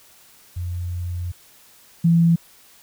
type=tone pair in turn; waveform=sine; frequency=88.1 / 167.85 Hz; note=F2 / E3; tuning=+16 / +32 cents; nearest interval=major seventh; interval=1116 cents; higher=second; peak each=-24 / -12 dBFS; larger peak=second; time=0.56-1.32 / 2.04-2.36 s; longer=first; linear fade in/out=10 ms; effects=white hiss -51 dBFS RMS until 2.82 s